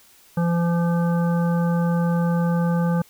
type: harmonic tone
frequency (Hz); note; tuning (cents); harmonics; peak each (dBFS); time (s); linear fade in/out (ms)
170.8; F3; -38; 1 / 3 / 5 / 7 / 9; -18 / -28 / -32 / -35 / -37; 0.37-3.02; 5
effects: white hiss -53 dBFS RMS until 3.09 s